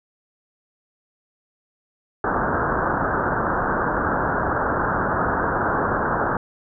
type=low-pass noise; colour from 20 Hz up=white; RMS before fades=-22 dBFS; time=2.24-6.37 s; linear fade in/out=2 ms; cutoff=1600 Hz; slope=96 dB/octave; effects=none